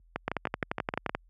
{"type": "two click trains", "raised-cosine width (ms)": 0.5, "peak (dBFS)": [-15, -13], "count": [7, 11], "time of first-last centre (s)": [[0.16, 1.095], [0.28, 1.15]], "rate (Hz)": [6.42, 11.5], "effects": ["added 42 Hz sine -46 dBFS peak until 1.29 s", "high-pass 80 Hz 12 dB/octave"]}